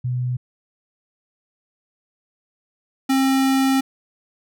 sine / square tone pair in turn, 124.9 / 267.3 Hz, B2 / C4, +20 / +37 cents, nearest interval octave + minor second, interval 1317 cents, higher second, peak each -20 / -16 dBFS, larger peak second, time 0.04-0.37 / 3.09-3.81 s, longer second, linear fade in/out 10 ms, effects none

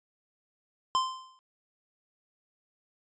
square tone with exponential decay, 1039 Hz, C6, 12 cents flat, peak -22 dBFS, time 0.95-1.39 s, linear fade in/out 0 ms, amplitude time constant 95 ms, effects resampled to 16000 Hz

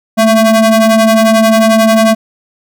square ring-modulated tone, 224.3 Hz, A3, 34 cents sharp, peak -3 dBFS, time 0.17-2.15 s, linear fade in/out 20 ms, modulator 443 Hz, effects none

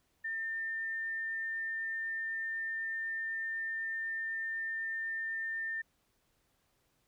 sine tone, 1802 Hz, A6, 41 cents sharp, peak -34 dBFS, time 0.24-5.82 s, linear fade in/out 10 ms, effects pink hiss -75 dBFS RMS until 7.07 s

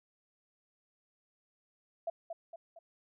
sine tone with echo, 668 Hz, E5, 23 cents sharp, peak -32 dBFS, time 2.07-2.1 s, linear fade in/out 5 ms, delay 230 ms, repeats 3, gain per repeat -6 dB, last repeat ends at 2.79 s, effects none

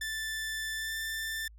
sawtooth tone with pitch glide, 1762 to 1777.3 Hz, A6 to A6, +2 to +17 cents, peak -30 dBFS, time 0.01-1.48 s, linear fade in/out 5 ms, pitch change +15 cents, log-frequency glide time 0.75-0.94 s, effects added 54 Hz sine -50 dBFS peak until 1.58 s

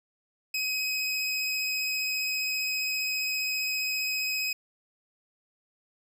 25% pulse tone with vibrato, 2532 Hz, D#7, 30 cents sharp, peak -24 dBFS, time 0.54-4.53 s, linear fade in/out 5 ms, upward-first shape sine, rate 15 Hz, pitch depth 10 cents each way, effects none

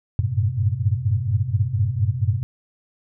sine tone cluster, 92.9 / 97.2 / 107.6 / 111.9 / 128.1 Hz, F#2 / G2 / A2 / A2 / C3, +7 / -14 / -38 / +30 / -36 cents, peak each -25 dBFS, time 0.19-2.43 s, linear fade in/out 0 ms, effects none

